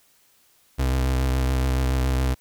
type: tone with vibrato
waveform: 35% pulse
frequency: 64.9 Hz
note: C2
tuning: 13 cents flat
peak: -18 dBFS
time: 0.78-2.35 s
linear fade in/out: 20 ms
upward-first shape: triangle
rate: 7.1 Hz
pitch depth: 37 cents each way
effects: white hiss -60 dBFS RMS until 2.4 s